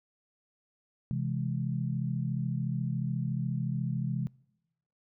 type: chord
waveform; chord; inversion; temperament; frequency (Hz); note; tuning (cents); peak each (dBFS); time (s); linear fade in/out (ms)
sine; C augmented; none; equal; 130.81 / 164.81 / 207.7; C3 / E3 / G#3; 0 / 0 / 0; -31 / -34 / -36; 1.11-4.27; 0
effects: noise-tail reverb RT60 0.9 s tail -25 dB re dry